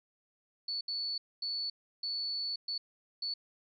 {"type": "tone bursts at uneven times", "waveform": "sine", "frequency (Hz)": 4449, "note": "C#8", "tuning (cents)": 5, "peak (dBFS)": -33, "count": 6, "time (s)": [[0.68, 0.81], [0.88, 1.18], [1.42, 1.7], [2.03, 2.56], [2.68, 2.78], [3.22, 3.34]], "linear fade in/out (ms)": 5, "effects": []}